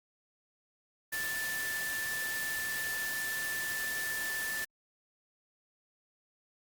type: tone in noise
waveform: sine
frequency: 1760 Hz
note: A6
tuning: in tune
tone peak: -34 dBFS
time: 1.12-4.65 s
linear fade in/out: 10 ms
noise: white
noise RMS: -39 dBFS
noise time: 1.12-4.65 s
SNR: +2 dB
effects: Opus 48 kbps